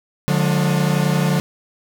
45% pulse tone cluster, 147.5 / 179.4 / 209.9 Hz, D3 / F3 / G#3, +8 / +47 / +19 cents, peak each -18 / -19 / -26 dBFS, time 0.28-1.4 s, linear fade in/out 0 ms, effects none

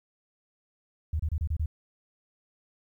sine tone bursts, 77.78 Hz, D#2, in tune, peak -25 dBFS, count 6, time 1.13-1.66 s, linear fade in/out 5 ms, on 65 ms, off 28 ms, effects 11-bit

